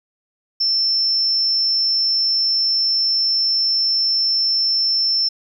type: tone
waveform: sine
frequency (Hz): 5350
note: E8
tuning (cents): +25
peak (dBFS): -15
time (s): 0.6-5.29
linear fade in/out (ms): 10
effects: 9-bit